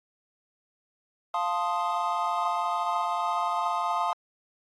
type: chord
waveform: triangle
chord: F dominant seventh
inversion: none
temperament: equal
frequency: 698.5 / 880 / 1046.5 / 1244.5 Hz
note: F5 / A5 / C6 / Eb6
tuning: 0 / 0 / 0 / 0 cents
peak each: -29 dBFS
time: 1.34-4.13 s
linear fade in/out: 2 ms
effects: AAC 32 kbps